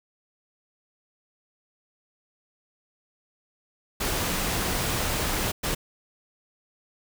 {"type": "noise bursts at uneven times", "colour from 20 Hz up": "pink", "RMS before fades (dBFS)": -27, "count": 2, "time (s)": [[4, 5.52], [5.63, 5.75]], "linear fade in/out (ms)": 10, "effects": []}